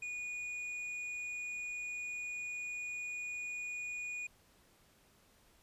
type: tone with hard clipping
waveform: triangle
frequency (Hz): 2455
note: D#7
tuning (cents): -24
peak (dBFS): -40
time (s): 0.02-4.27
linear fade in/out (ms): 5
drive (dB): 8
effects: pink hiss -67 dBFS RMS until 5.62 s + resampled to 32000 Hz